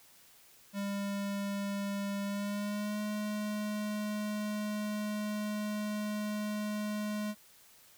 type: tone with pitch glide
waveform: square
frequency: 200 to 210.2 Hz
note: G3 to G#3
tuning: +35 to +21 cents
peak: -34 dBFS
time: 0.73-7.35 s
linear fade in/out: 50 ms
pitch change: +86 cents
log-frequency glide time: 2.23-3 s
effects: white hiss -60 dBFS RMS until 7.97 s